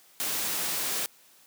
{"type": "noise", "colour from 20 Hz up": "white", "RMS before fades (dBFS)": -30, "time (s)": [0.2, 1.06], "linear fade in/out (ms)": 0, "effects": ["white hiss -58 dBFS RMS until 1.46 s", "high-pass 150 Hz 12 dB/octave"]}